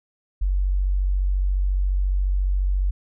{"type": "tone", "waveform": "sine", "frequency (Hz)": 47.17, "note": "F#1", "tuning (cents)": 34, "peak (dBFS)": -18, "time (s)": [0.41, 2.91], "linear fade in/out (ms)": 10, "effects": []}